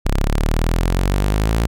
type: exponential sweep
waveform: sawtooth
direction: up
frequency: 32.7 to 57.9 Hz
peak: -11 dBFS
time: 0.05-1.67 s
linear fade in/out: 10 ms
effects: none